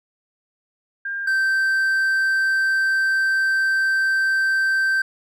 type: tone pair in turn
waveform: sine / triangle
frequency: 1600 / 1558.9 Hz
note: G6 / G6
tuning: +35 / -10 cents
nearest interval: unison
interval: 45 cents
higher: first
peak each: -24 / -15 dBFS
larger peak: second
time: 1.05-1.27 / 1.27-5.02 s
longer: second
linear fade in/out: 5 ms
effects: none